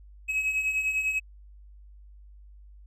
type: beating tone pair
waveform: triangle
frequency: 2550 / 2560 Hz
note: D#7 / D#7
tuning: +42 / +49 cents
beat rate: 10 Hz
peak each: -32 / -24 dBFS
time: 0.28-1.2 s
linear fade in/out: 20 ms
effects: added 50 Hz sine -47 dBFS peak until 2.86 s + resampled to 32000 Hz